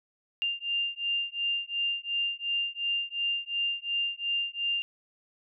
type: beating tone pair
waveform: sine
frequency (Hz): 2794 / 2796.8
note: F7 / F7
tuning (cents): 0 / +2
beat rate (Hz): 2.8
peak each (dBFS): -31 / -31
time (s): 0.42-4.82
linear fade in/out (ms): 0
effects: none